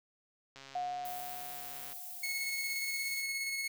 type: click train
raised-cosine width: 0.2 ms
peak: -33 dBFS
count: 187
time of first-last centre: 0.56-1.928 s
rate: 136 Hz
type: tone with exponential decay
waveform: sine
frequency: 723 Hz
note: F#5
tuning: 40 cents flat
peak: -32 dBFS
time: 0.75-2.82 s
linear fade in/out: 5 ms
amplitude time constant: 450 ms
type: noise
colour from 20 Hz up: violet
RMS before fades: -45 dBFS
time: 1.05-3.22 s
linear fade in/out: 2 ms
type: tone with tremolo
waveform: sawtooth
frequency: 2185 Hz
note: C#7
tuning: 26 cents flat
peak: -30 dBFS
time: 2.23-3.68 s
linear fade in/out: 5 ms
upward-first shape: square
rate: 17 Hz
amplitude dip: 25%
effects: none